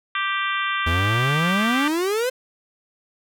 harmonic tone, 392 Hz, G4, in tune, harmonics 3 / 4 / 5 / 6 / 7 / 8 / 9, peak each -25 / -27 / -29 / -31 / -32 / -33 / -34 dBFS, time 0.15-1.88 s, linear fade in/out 2 ms
45% pulse exponential sweep, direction up, 78.8 to 523.3 Hz, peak -20 dBFS, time 0.86-2.3 s, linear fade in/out 10 ms
effects none

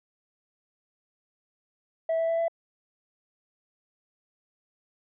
sine tone with pitch steps, 653 / 657.9 / 662.9 / 667.9 Hz, E5 / E5 / E5 / E5, -17 / -4 / +10 / +23 cents, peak -21 dBFS, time 2.09-2.482 s, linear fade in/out 5 ms, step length 98 ms, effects tanh soft clip ceiling -22 dBFS

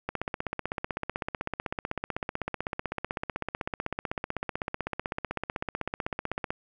click train, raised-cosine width 0.5 ms, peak -15 dBFS, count 103, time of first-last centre 0.09-6.505 s, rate 15.9 Hz, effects none

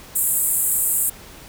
pink band-pass noise, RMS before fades -20 dBFS, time 0.15-1.1 s, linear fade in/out 10 ms, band 7600 to 16000 Hz, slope 96 dB/octave, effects pink hiss -42 dBFS RMS until 1.48 s

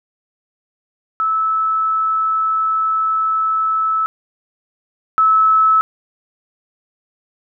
sine tone pair in turn, 1306 / 1301 Hz, E6 / E6, -17 / -23 cents, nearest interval unison, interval 6 cents, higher first, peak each -14 / -9 dBFS, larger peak second, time 1.2-4.06 / 5.18-5.81 s, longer first, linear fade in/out 0 ms, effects none

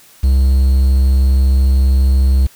triangle tone with quantisation, 66.4 Hz, C2, 26 cents sharp, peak -6 dBFS, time 0.23-2.47 s, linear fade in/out 10 ms, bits 6, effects white hiss -45 dBFS RMS until 2.55 s

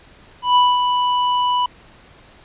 square tone with ADSR envelope, 987.8 Hz, B5, in tune, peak -10 dBFS, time 0.42-1.66 s, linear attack 140 ms, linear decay 220 ms, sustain -6 dB, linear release 4 ms, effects pink hiss -47 dBFS RMS until 2.44 s + resampled to 8000 Hz

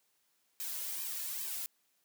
blue noise with flanger, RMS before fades -39 dBFS, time 0.6-1.66 s, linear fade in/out 0 ms, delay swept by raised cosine 1.4 to 2.6 ms, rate 2.4 Hz, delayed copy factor -0.85, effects white hiss -75 dBFS RMS until 2.04 s + high-pass 150 Hz 12 dB/octave

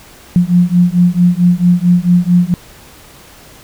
sine beating tone pair, 174.61 / 179.11 Hz, F3 / F3, 0 / +44 cents, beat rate 4.5 Hz, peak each -10 dBFS, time 0.36-2.54 s, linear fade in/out 0 ms, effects pink hiss -39 dBFS RMS until 3.63 s

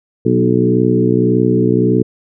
harmonic tone with a mistuned harmonic, 61.74 Hz, B1, in tune, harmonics 2 / 3 / 4 / 5 / 6 / 7, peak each -17 / -17 / -17 / -17 / -17 / -17 dBFS, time 0.25-2.03 s, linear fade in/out 10 ms, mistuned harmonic 4, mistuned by -24 cents, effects none

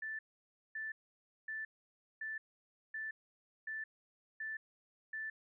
sine tone bursts, 1760 Hz, A6, in tune, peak -39 dBFS, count 8, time 0.02-5.3 s, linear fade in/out 5 ms, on 170 ms, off 560 ms, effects none

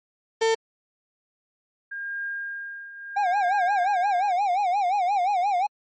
35% pulse tone, 450 Hz, A4, 39 cents sharp, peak -17 dBFS, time 0.41-0.55 s, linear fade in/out 10 ms
sine tone with tremolo, 1612 Hz, G6, 48 cents sharp, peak -27 dBFS, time 1.91-4.33 s, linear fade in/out 10 ms, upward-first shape triangle, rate 0.74 Hz, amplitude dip 75%
triangle tone with vibrato, 764 Hz, G5, 45 cents flat, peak -18 dBFS, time 3.16-5.67 s, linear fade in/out 10 ms, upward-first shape sine, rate 5.7 Hz, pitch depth 150 cents each way
effects MP3 32 kbps

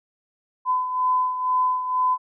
sine beating tone pair, 1011 / 1013.1 Hz, B5 / B5, +40 / +44 cents, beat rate 2.1 Hz, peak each -20 / -27 dBFS, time 0.65-2.18 s, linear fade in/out 50 ms, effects none

